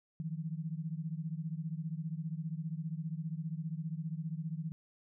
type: beating tone pair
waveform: sine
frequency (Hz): 155.56 / 170.56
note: D#3 / F3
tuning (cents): 0 / -41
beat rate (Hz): 15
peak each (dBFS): -38 / -40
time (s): 0.2-4.72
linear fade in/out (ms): 0
effects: none